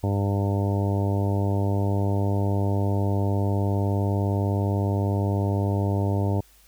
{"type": "harmonic tone", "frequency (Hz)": 99.8, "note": "G2", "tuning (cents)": 32, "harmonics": [1, 2, 3, 4, 5, 6, 7, 8, 9], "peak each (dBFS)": [-22, -30, -31, -33, -36, -35, -37, -42, -37], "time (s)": [0.03, 6.41], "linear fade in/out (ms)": 10, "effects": ["added 50 Hz sine -57 dBFS peak until 6.67 s", "white hiss -57 dBFS RMS until 6.67 s"]}